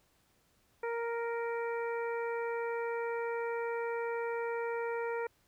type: harmonic tone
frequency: 466.2 Hz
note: A#4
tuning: in tune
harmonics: 1 / 2 / 3 / 4 / 5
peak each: -34 / -40 / -44 / -46 / -48 dBFS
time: 0.83-5.27 s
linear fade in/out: 5 ms
effects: pink hiss -71 dBFS RMS until 5.47 s